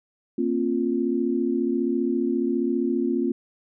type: chord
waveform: sine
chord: Bb suspended second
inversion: none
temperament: equal with one note detuned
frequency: 233.1 / 267.9 / 349.2 Hz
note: Bb3 / C4 / F4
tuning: 0 / +41 / 0 cents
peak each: -26 / -25 / -25 dBFS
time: 0.38-3.32 s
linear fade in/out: 5 ms
effects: none